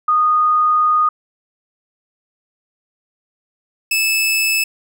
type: tone pair in turn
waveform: sine / sawtooth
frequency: 1234 / 2615 Hz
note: D#6 / E7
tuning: -15 / -15 cents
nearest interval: octave + minor second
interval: 1300 cents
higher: second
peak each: -11 dBFS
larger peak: neither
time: 0.08-1.09 / 3.91-4.64 s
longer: first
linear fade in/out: 5 ms
effects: none